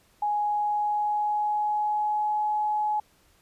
sine tone with pitch glide, 833 to 845.6 Hz, G#5 to G#5, +5 to +31 cents, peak -23 dBFS, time 0.22-3 s, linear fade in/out 5 ms, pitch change +26 cents, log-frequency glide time 0.45-2.43 s, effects pink hiss -62 dBFS RMS until 3.41 s + resampled to 32000 Hz

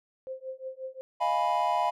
sine tone with tremolo, 523.3 Hz, C5, in tune, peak -32 dBFS, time 0.27-1.01 s, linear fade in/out 0 ms, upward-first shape triangle, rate 5.6 Hz, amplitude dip 100%
triangle chord, F half-diminished seventh, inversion third, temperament equal, 622.3 / 698.5 / 830.6 / 987.8 Hz, Eb5 / F5 / Ab5 / Cb6, 0 / 0 / 0 / 0 cents, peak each -32 / -27 / -28 / -26 dBFS, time 1.2-1.91 s, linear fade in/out 20 ms
effects none

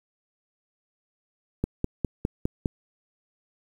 click train, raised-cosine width 3 ms, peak -11 dBFS, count 6, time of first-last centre 1.64-2.658 s, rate 4.91 Hz, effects 8-bit

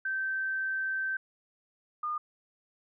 sine tone pair in turn, 1552 / 1216.8 Hz, G6 / D#6, -18 / -39 cents, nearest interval major third, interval 421 cents, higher first, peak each -29 / -30 dBFS, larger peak first, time 0.05-1.17 / 2.03-2.18 s, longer first, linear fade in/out 5 ms, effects none

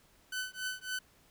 sawtooth tone with tremolo, 1509 Hz, F#6, 34 cents sharp, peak -29 dBFS, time 0.32-0.99 s, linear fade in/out 5 ms, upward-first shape triangle, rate 3.6 Hz, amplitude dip 100%, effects pink hiss -65 dBFS RMS until 1.3 s

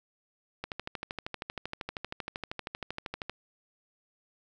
click train, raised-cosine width 0.3 ms, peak -19 dBFS, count 35, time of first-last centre 0.64-3.296 s, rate 12.8 Hz, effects none

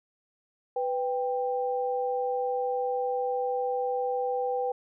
sine tone pair together, 497.1 / 789.1 Hz, B4 / G5, +11 / +11 cents, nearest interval minor sixth, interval 800 cents, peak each -28 / -30 dBFS, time 0.76-4.72 s, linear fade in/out 5 ms, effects none

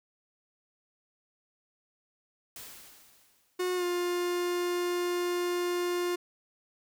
white noise with exponential decay, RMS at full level -43 dBFS, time 2.56-3.9 s, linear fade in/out 2 ms, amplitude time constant 290 ms
45% pulse tone with pitch glide, 363 to 353.3 Hz, F#4 to F4, -33 to +20 cents, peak -28 dBFS, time 3.59-6.16 s, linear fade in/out 10 ms, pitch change -47 cents, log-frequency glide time 3.76-3.84 s
effects none

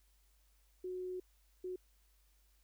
sine tone bursts at uneven times, 366.7 Hz, F#4, 15 cents flat, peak -39 dBFS, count 2, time 0.84-1.2 / 1.64-1.76 s, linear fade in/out 5 ms, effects added 50 Hz sine -68 dBFS peak until 2.63 s + white hiss -75 dBFS RMS until 2.63 s

